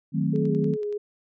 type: chord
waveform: sine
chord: D# diminished seventh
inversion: none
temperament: equal with one note detuned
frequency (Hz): 155.56 / 185 / 219 / 261.6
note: D#3 / F#3 / A3 / C4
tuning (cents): 0 / 0 / -8 / 0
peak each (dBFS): -25 / -27 / -28 / -29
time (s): 0.12-0.77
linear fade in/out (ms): 50
type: tone with vibrato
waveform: sine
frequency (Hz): 420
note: G#4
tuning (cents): +19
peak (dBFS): -26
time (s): 0.33-0.98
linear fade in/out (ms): 10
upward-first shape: square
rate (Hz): 3.1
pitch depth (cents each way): 22
type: click train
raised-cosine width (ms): 0.2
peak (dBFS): -33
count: 7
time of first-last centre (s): 0.36-0.926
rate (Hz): 10.6
effects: none